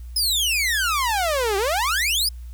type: exponential two-way sweep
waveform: sawtooth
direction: down then up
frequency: 5200 to 379.9 to 5200 Hz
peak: -16 dBFS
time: 0.16-2.29 s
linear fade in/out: 5 ms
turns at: 1.57 s
effects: added 60 Hz sine -33 dBFS peak until 2.53 s + white hiss -58 dBFS RMS until 2.53 s